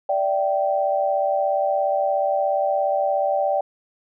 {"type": "tone cluster", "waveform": "sine", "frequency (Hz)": [587, 664, 777], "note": ["D5", "E5", "G5"], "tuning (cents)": [-1, 12, -16], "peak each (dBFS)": [-21, -27, -22], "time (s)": [0.09, 3.61], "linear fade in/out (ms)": 5, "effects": []}